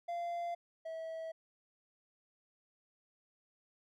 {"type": "tone pair in turn", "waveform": "triangle", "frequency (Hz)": [690, 648.9], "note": ["F5", "E5"], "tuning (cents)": [-21, -27], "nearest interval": "minor second", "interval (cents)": 106, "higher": "first", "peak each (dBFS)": [-34, -38], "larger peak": "first", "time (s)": [[0.08, 0.55], [0.85, 1.32]], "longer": "neither", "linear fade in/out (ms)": 10, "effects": []}